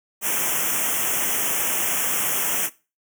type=band-stop noise; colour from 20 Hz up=white; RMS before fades=-23 dBFS; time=0.21-2.7 s; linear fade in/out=50 ms; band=3300 to 5600 Hz; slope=96 dB/octave; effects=noise-tail reverb RT60 0.3 s tail -19 dB re dry + high-pass 150 Hz 12 dB/octave